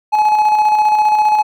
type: tone with tremolo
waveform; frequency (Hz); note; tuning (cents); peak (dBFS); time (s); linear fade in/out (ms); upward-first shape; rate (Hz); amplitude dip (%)
triangle; 850; G#5; +40; -6; 0.12-1.43; 20; square; 15; 35
effects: none